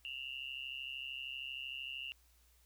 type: tone with amplitude modulation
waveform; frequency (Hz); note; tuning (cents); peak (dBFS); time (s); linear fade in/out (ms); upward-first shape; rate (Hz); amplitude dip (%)
sine; 2794; F7; 0; -37; 0.05-2.12; 0; sine; 133; 100
effects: added 60 Hz sine -67 dBFS peak until 2.65 s + white hiss -71 dBFS RMS until 2.65 s